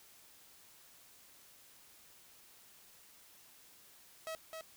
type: tone with echo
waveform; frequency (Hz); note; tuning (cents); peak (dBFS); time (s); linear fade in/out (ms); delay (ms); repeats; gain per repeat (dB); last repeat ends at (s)
sawtooth; 643; E5; -43; -36; 4.27-4.35; 0; 260; 1; -4; 4.61
effects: white hiss -61 dBFS RMS until 4.76 s